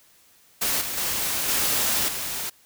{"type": "noise with level steps", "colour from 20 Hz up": "white", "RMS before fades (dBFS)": [-24, -30, -26, -23, -30], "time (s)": [0.61, 2.5], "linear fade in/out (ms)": 10, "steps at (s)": [0.81, 0.97, 1.48, 2.08], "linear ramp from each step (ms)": 5, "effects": ["white hiss -57 dBFS RMS until 2.65 s"]}